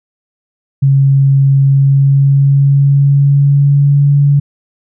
sine tone with pitch glide, 137.2 to 142.45 Hz, C#3 to C#3, -17 to +48 cents, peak -5 dBFS, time 0.82-4.4 s, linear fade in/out 10 ms, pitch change +65 cents, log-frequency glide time 1.6-4.12 s, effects none

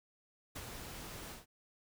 pink noise with ADSR envelope, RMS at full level -43 dBFS, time 0.55-1.46 s, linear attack 13 ms, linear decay 37 ms, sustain -4 dB, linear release 150 ms, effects none

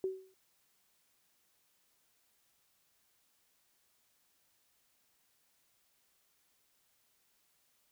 sine tone with exponential decay, 378.7 Hz, F#4, 40 cents sharp, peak -29 dBFS, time 0.04-0.34 s, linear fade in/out 1 ms, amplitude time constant 65 ms, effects white hiss -74 dBFS RMS until 7.91 s

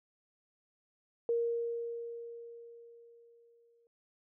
sine tone with exponential decay, 467.7 Hz, A#4, 6 cents sharp, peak -27 dBFS, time 1.29-3.87 s, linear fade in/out 1 ms, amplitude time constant 560 ms, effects none

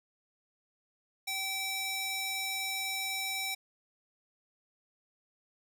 square tone with high-pass filter, 772 Hz, G5, 27 cents flat, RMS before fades -35 dBFS, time 1.27-3.55 s, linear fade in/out 10 ms, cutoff 2100 Hz, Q 0.84, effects none

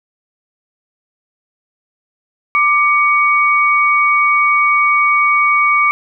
sine tone pair together, 1181 / 2245 Hz, D6 / C#7, +9 / +21 cents, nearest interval major seventh, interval 1112 cents, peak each -12 dBFS, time 2.55-5.91 s, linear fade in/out 0 ms, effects none

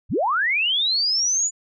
sine linear sweep, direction up, 36.13 to 7040 Hz, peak -18 dBFS, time 0.09-1.51 s, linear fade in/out 50 ms, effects none

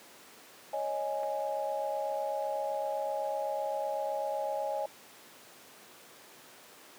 sine chord, C# suspended second, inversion none, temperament equal, 554.4 / 622.3 / 830.6 Hz, C#5 / D#5 / G#5, 0 / 0 / 0 cents, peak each -35 dBFS, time 0.73-4.86 s, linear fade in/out 5 ms
clicks, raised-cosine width 0.5 ms, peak -32 / -38 dBFS, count 2, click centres 1.233 / 1.241 s
effects pink hiss -53 dBFS RMS until 6.98 s + high-pass 300 Hz 12 dB/octave

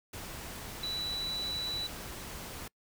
sine tone in noise, 3951 Hz, B7, in tune, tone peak -33 dBFS, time 0.83-1.87 s, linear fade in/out 5 ms, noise pink, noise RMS -43 dBFS, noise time 0.13-2.68 s, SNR +7 dB, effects noise-tail reverb RT60 0.1 s tail -25 dB re dry

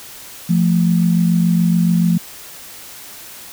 sine tone pair together, 173.1 / 220.1 Hz, F3 / A3, -15 / +1 cents, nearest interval major third, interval 416 cents, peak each -12 / -18 dBFS, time 0.49-2.18 s, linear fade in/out 10 ms, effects white hiss -36 dBFS RMS until 3.52 s

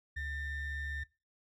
triangle ring-modulated tone, 932.3 Hz, A#5, in tune, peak -31 dBFS, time 0.16-1.04 s, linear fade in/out 10 ms, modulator 860 Hz, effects noise-tail reverb RT60 0.3 s tail -23 dB re dry

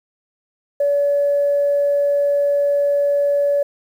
sine tone, 571 Hz, D5, 49 cents flat, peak -13 dBFS, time 0.8-3.63 s, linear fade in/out 5 ms, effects tanh soft clip ceiling -9 dBFS + 8-bit

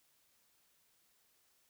silence, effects white hiss -73 dBFS RMS until 1.69 s

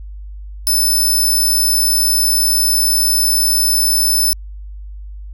10% pulse tone, 5274 Hz, E8, in tune, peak -6 dBFS, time 0.67-4.33 s, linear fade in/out 0 ms, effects added 50 Hz sine -28 dBFS peak until 5.33 s

